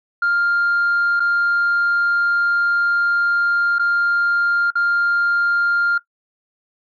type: tone with dropouts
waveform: sine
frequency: 1400 Hz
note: F6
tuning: 4 cents sharp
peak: -13 dBFS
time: 0.22-5.98 s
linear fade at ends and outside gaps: 5 ms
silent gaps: 1.197-1.202 / 3.785-3.794 / 4.705-4.754 s
effects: noise-tail reverb RT60 0.1 s tail -18 dB re dry + tanh soft clip ceiling -12 dBFS